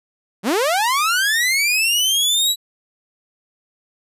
sawtooth linear sweep, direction up, 169.9 to 3951 Hz, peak -12 dBFS, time 0.43-2.56 s, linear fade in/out 50 ms, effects resampled to 32000 Hz

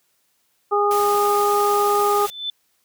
harmonic tone, 410 Hz, G#4, 22 cents flat, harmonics 1 / 2 / 3, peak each -19 / -21 / -20 dBFS, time 0.71-2.27 s, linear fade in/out 20 ms
white band-stop noise, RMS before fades -31 dBFS, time 0.91-2.3 s, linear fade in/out 0 ms, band 250 to 480 Hz, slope 96 dB/octave
sine tone with exponential growth, 3520 Hz, A7, in tune, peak -21 dBFS, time 2.04-2.5 s, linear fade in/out 2 ms, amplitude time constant 99 ms
effects white hiss -66 dBFS RMS until 2.84 s + high-pass 80 Hz 12 dB/octave

